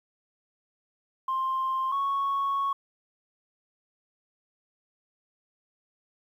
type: tone pair in turn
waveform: sine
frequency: 1053 / 1106.6 Hz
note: C6 / C#6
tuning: +11 / -3 cents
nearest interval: minor second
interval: 86 cents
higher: second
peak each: -24 / -23 dBFS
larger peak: second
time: 1.28-1.92 / 1.92-2.73 s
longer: second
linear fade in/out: 5 ms
effects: tanh soft clip ceiling -22 dBFS + 10-bit